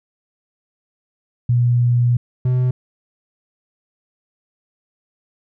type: tone pair in turn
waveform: sine / triangle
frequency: 121.2 / 126.36 Hz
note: B2 / B2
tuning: -32 / +40 cents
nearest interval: minor second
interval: 72 cents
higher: second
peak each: -12 dBFS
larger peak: neither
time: 1.49-2.17 / 2.45-2.71 s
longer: first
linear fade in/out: 5 ms
effects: none